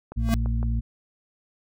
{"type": "click train", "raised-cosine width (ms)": 1, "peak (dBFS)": -23, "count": 4, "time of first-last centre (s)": [0.12, 0.629], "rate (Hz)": 5.89}
{"type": "harmonic tone", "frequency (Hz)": 57.3, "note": "A#1", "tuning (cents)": -29, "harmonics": [1, 2, 4], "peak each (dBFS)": [-23, -28, -33], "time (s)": [0.16, 0.81], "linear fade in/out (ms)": 20}
{"type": "tone with exponential growth", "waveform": "square", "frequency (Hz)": 226.8, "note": "A#3", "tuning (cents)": -47, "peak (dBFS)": -18, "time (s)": [0.19, 0.34], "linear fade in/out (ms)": 0, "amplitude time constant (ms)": 32}
{"effects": []}